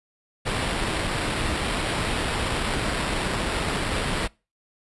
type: noise with sample-and-hold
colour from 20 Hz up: pink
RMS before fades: -26 dBFS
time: 0.45-4.28 s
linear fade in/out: 20 ms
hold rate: 6300 Hz
effects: noise-tail reverb RT60 0.3 s tail -25 dB re dry + resampled to 24000 Hz